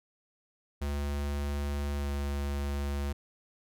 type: tone with pitch glide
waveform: square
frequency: 71.7 to 70.88 Hz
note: D2 to C#2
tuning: -41 to +39 cents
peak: -31 dBFS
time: 0.81-3.13 s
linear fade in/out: 10 ms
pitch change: -20 cents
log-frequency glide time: 1.97-2.07 s
effects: none